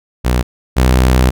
sawtooth tone pair in turn, 61.74 / 63.37 Hz, B1 / B1, 0 / +45 cents, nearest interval unison, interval 45 cents, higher second, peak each -7 / -4 dBFS, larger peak second, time 0.24-0.43 / 0.76-1.31 s, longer second, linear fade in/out 20 ms, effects none

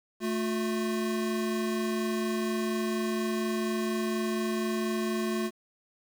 square tone pair together, 220 / 358.6 Hz, A3 / F4, 0 / +46 cents, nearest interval minor sixth, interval 846 cents, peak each -31 / -32 dBFS, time 0.2-5.51 s, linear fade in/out 50 ms, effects 9-bit

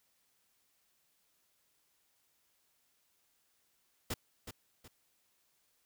pink noise with echo, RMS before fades -36 dBFS, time 4.1-4.14 s, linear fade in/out 5 ms, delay 370 ms, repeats 2, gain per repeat -9 dB, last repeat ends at 4.88 s, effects white hiss -75 dBFS RMS until 5.85 s

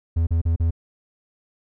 triangle tone bursts, 82.7 Hz, E2, 6 cents sharp, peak -15 dBFS, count 4, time 0.16-0.708 s, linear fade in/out 10 ms, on 110 ms, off 36 ms, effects none

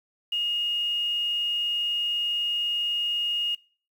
sine tone with quantisation, 2858 Hz, F7, 39 cents sharp, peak -24 dBFS, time 0.32-3.55 s, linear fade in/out 5 ms, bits 8, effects noise-tail reverb RT60 0.4 s tail -21 dB re dry

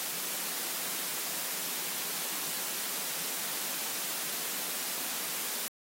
white high-pass noise, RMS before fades -35 dBFS, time 0-5.68 s, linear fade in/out 0 ms, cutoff 150 Hz, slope 96 dB/octave, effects AAC 48 kbps

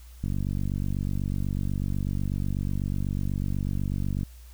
click train, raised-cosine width 5 ms, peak -17 dBFS, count 193, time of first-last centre 0.24-4.232 s, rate 48.1 Hz, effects added 60 Hz sine -44 dBFS peak until 4.53 s + white hiss -57 dBFS RMS until 4.53 s

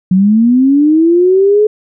sine linear sweep, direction up, 180 to 429.7 Hz, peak -5 dBFS, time 0.11-1.67 s, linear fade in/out 5 ms, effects none

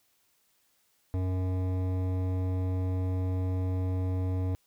triangle tone with hard clipping, 92.5 Hz, F#2, in tune, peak -29 dBFS, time 1.14-4.55 s, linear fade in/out 0 ms, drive 18 dB, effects white hiss -70 dBFS RMS until 4.66 s

